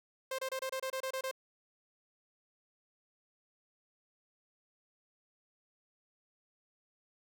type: tone bursts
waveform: sawtooth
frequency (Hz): 526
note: C5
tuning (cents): +9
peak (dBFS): -31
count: 10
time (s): 0.31-1.313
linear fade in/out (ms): 5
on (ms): 76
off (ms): 27
effects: none